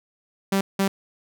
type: tone bursts at uneven times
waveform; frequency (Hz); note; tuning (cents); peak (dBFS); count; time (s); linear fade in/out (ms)
sawtooth; 195.1; G3; -8; -15; 2; 0.52-0.61 / 0.79-0.88; 5
effects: none